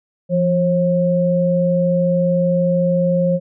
sine tone pair together, 172.62 / 538 Hz, F3 / C5, -20 / +48 cents, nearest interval octave + minor sixth, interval 1968 cents, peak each -16 dBFS, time 0.29-3.4 s, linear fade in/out 50 ms, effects none

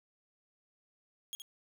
sawtooth tone with echo, 3280 Hz, G#7, 22 cents flat, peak -35 dBFS, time 1.33-1.35 s, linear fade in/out 0 ms, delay 69 ms, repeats 1, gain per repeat -7 dB, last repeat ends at 1.419 s, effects none

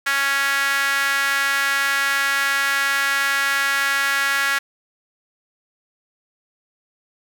sawtooth tone with high-pass filter, 277.2 Hz, C#4, in tune, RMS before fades -20 dBFS, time 0.06-4.59 s, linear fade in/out 10 ms, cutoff 1600 Hz, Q 3.4, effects none

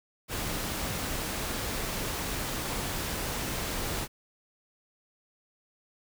pink noise, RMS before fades -33 dBFS, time 0.28-4.08 s, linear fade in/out 50 ms, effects none

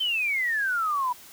sine exponential sweep, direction down, 3136 to 961 Hz, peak -23 dBFS, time 0-1.13 s, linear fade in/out 10 ms, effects white hiss -48 dBFS RMS until 1.32 s

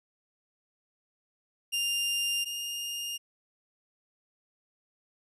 sawtooth tone pair in turn, 2800 / 2824 Hz, F7 / F7, +4 / +19 cents, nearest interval unison, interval 15 cents, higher second, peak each -24 / -30 dBFS, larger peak first, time 1.72-2.45 / 2.45-3.18 s, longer neither, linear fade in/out 20 ms, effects resampled to 32000 Hz

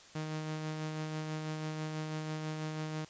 sawtooth tone with tremolo, 155.56 Hz, D#3, in tune, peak -31 dBFS, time 0.15-3.05 s, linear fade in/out 5 ms, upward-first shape sine, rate 6.1 Hz, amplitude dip 30%, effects white hiss -56 dBFS RMS until 3.09 s + resampled to 16000 Hz

